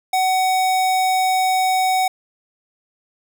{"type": "tone", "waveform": "square", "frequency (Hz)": 750, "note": "F#5", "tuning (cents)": 23, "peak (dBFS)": -16, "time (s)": [0.13, 2.08], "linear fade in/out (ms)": 5, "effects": []}